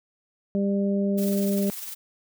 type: harmonic tone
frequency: 199 Hz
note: G3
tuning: 26 cents sharp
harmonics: 1 / 2 / 3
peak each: -22 / -29 / -31 dBFS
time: 0.55-1.7 s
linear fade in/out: 0 ms
type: noise with tremolo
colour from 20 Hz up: blue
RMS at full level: -34 dBFS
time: 1.17-1.95 s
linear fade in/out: 20 ms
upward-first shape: sine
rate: 20 Hz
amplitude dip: 45%
effects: none